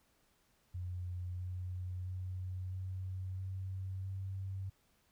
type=tone with pitch steps; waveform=sine; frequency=89.8 / 91 / 92.22 / 93.45 / 94.7 / 95.97 Hz; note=F2 / F#2 / F#2 / F#2 / F#2 / G2; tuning=+49 / -28 / -5 / +18 / +41 / -36 cents; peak=-38 dBFS; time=0.74-4.7 s; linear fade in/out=10 ms; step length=660 ms; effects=pink hiss -73 dBFS RMS until 5.11 s